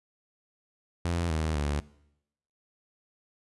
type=tone with pitch steps; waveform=sawtooth; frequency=85.5 / 78.86 / 72.73 Hz; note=F2 / D#2 / D2; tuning=-36 / +24 / -16 cents; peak=-23 dBFS; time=1.05-1.8 s; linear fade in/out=0 ms; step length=250 ms; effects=noise-tail reverb RT60 0.8 s tail -21 dB re dry + resampled to 24000 Hz